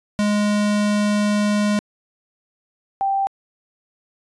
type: tone pair in turn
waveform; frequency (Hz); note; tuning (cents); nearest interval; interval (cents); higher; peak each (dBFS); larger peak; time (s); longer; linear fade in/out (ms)
square / sine; 207.7 / 784.2; G#3 / G5; 0 / 0; octave + major seventh; 2300; second; -17; neither; 0.19-1.79 / 3.01-3.27; first; 0
effects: resampled to 22050 Hz